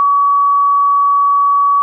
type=tone; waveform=sine; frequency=1134 Hz; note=C#6; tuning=39 cents sharp; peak=-8 dBFS; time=0-1.82 s; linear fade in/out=0 ms; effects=none